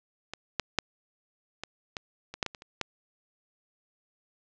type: clicks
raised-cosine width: 0.2 ms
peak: -19 / -9 / -6 / -18 / -17 / -22 / -10 / -15 / -25 / -29 / -12 dBFS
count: 11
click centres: 0.336 / 0.597 / 0.787 / 1.636 / 1.968 / 2.34 / 2.428 / 2.463 / 2.548 / 2.621 / 2.813 s
effects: low-pass 7000 Hz 12 dB/octave